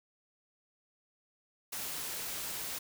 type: noise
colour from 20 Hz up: white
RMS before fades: -39 dBFS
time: 1.72-2.79 s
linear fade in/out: 10 ms
effects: none